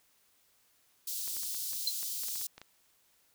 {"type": "high-pass noise", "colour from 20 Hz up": "white", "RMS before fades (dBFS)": -37, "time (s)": [1.07, 2.47], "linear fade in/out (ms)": 5, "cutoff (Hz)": 4000, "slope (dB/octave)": 24}
{"type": "clicks", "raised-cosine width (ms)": 0.2, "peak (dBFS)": -30, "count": 12, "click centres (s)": [1.278, 1.367, 1.433, 1.546, 1.732, 2.03, 2.235, 2.285, 2.356, 2.414, 2.58, 2.616]}
{"type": "tone with exponential decay", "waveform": "sine", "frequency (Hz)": 4107, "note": "C8", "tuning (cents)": -33, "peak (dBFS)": -24, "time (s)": [1.87, 1.94], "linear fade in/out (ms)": 5, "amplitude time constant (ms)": 15}
{"effects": ["white hiss -69 dBFS RMS until 3.34 s"]}